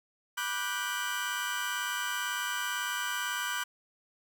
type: chord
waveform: 30% pulse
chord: G major seventh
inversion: first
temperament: just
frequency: 980 / 1176 / 1470 / 1568 Hz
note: B5 / D6 / F#6 / G6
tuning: -14 / +2 / -12 / 0 cents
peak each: -36 / -36 / -33 / -34 dBFS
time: 0.37-3.64 s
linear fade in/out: 10 ms
effects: none